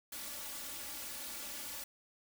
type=noise with comb filter; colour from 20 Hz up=white; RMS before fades=-44 dBFS; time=0.12-1.84 s; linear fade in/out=5 ms; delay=3.5 ms; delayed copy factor=+1; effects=none